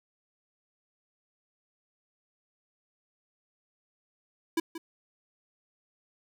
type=tone with echo; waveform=square; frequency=329.6 Hz; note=E4; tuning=in tune; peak=-25 dBFS; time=4.57-4.6 s; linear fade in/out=5 ms; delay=180 ms; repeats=1; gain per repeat=-12 dB; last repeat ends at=4.78 s; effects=none